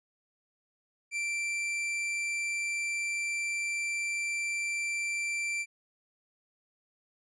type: tone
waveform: 45% pulse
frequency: 2349 Hz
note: D7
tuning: in tune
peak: -30 dBFS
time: 1.11-5.66 s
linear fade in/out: 50 ms
effects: resampled to 22050 Hz